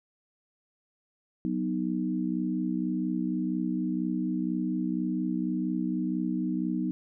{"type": "chord", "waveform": "sine", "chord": "B major", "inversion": "second", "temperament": "equal", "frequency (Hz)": [185, 246.9, 311.1], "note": ["F#3", "B3", "D#4"], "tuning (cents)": [0, 0, 0], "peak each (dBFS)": -31, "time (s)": [1.45, 6.91], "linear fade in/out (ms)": 0, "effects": []}